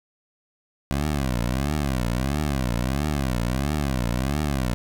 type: tone with vibrato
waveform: 15% pulse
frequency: 66.5 Hz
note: C2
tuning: 29 cents sharp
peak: -16 dBFS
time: 0.91-4.74 s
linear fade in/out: 0 ms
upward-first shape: triangle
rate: 1.5 Hz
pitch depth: 260 cents each way
effects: none